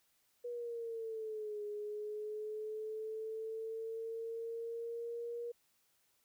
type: linear two-way sweep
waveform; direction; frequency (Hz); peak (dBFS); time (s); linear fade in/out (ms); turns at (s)
sine; down then up; 485.3 to 415.3 to 474.9; -39; 0.44-5.52; 10; 1.63
effects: white hiss -75 dBFS RMS until 6.24 s